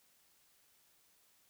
silence, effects white hiss -70 dBFS RMS until 1.49 s

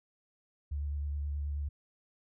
sine tone with vibrato, 72.4 Hz, D2, 24 cents flat, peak -32 dBFS, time 0.71-1.69 s, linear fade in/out 10 ms, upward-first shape sine, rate 9.4 Hz, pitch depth 22 cents each way, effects none

